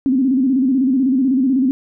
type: tone with vibrato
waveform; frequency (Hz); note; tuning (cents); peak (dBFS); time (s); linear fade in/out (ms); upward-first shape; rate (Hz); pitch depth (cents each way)
sine; 262; C4; +2; -12; 0.06-1.71; 0; square; 16; 83
effects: none